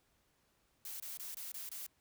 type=noise bursts; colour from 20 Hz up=blue; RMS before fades=-45 dBFS; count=6; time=0.85-1.865 s; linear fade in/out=2 ms; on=150 ms; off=23 ms; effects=pink hiss -75 dBFS RMS until 2 s